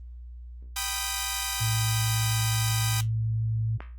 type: chord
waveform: 5% pulse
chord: G augmented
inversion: none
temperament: equal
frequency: 784 / 987.8 / 1244.5 Hz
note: G5 / B5 / D#6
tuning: 0 / 0 / 0 cents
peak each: -21 dBFS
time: 0.76-3.01 s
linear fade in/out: 5 ms
type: tone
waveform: sine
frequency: 111.6 Hz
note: A2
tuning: 25 cents sharp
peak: -24 dBFS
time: 1.6-3.78 s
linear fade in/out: 20 ms
type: click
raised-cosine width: 0.5 ms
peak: -22 dBFS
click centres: 3.805 s
effects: added 60 Hz sine -39 dBFS peak until 3.98 s + Opus 24 kbps